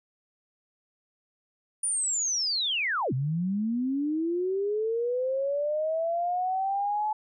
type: linear two-way sweep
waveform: sine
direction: down then up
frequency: 9600 to 123.47 to 863 Hz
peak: -25 dBFS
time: 1.83-7.13 s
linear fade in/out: 5 ms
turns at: 3.13 s
effects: none